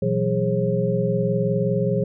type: tone cluster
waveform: sine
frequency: 121.9 / 167.3 / 186.7 / 413.5 / 538 Hz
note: B2 / E3 / F#3 / G#4 / C5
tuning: -22 / +26 / +16 / -8 / +48 cents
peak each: -25 dBFS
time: 0.02-2.04 s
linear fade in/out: 5 ms
effects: none